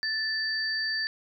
sine tone pair together, 1760 / 4623 Hz, A6 / D8, 0 / -28 cents, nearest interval octave + perfect fourth, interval 1672 cents, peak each -29 / -30 dBFS, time 0.03-1.07 s, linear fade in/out 0 ms, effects none

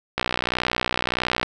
click train, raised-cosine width 0.3 ms, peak -5 dBFS, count 78, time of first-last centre 0.18-1.43 s, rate 61.6 Hz, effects none

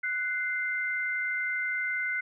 sine tone pair together, 1485 / 2083 Hz, F#6 / C7, +6 / -8 cents, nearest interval tritone, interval 586 cents, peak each -31 / -30 dBFS, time 0.03-2.21 s, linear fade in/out 10 ms, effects none

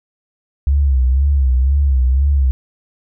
sine tone with vibrato, 67.1 Hz, C2, 44 cents sharp, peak -10 dBFS, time 0.67-2.51 s, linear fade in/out 0 ms, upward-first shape sine, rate 2 Hz, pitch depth 110 cents each way, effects none

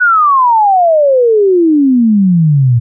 sine exponential sweep, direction down, 1500 to 114.6 Hz, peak -5 dBFS, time 0-2.8 s, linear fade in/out 20 ms, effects none

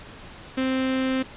sawtooth tone with notch filter, 261.6 Hz, C4, in tune, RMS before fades -24 dBFS, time 0.57-1.23 s, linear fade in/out 10 ms, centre 870 Hz, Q 1.4, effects pink hiss -43 dBFS RMS until 1.36 s + resampled to 8000 Hz

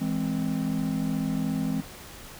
triangle chord, E augmented, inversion none, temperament equal, 164.81 / 207.7 / 261.6 Hz, E3 / G#3 / B#3, 0 / 0 / 0 cents, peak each -28 / -28 / -27 dBFS, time 0-1.82 s, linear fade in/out 20 ms, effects pink hiss -44 dBFS RMS until 2.39 s

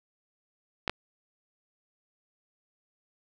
clicks, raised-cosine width 0.3 ms, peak -12 dBFS, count 2, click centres 0.878 / 0.896 s, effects none

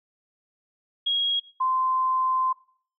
sine tone pair in turn, 3291 / 1036.6 Hz, G#7 / C6, -16 / -16 cents, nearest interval octave + minor sixth, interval 2000 cents, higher first, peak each -21 dBFS, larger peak neither, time 1.06-1.4 / 1.6-2.53 s, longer second, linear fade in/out 10 ms, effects noise-tail reverb RT60 0.5 s tail -19 dB re dry

